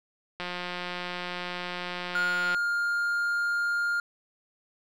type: click train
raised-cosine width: 0.3 ms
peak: -18 dBFS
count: 383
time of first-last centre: 0.4-2.546 s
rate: 178 Hz
type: tone with pitch glide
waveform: triangle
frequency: 1428 to 1407.5 Hz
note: F6 to F6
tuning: +38 to +13 cents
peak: -23 dBFS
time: 2.15-4 s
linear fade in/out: 2 ms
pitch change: -25 cents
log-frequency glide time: 2.3-2.7 s
effects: none